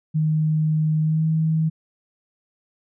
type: tone with pitch glide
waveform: sine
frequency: 155.56 to 159.1 Hz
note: D#3 to D#3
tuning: 0 to +39 cents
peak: -17 dBFS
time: 0.14-1.7 s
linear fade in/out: 20 ms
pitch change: +39 cents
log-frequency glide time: 1.01-1.25 s
effects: none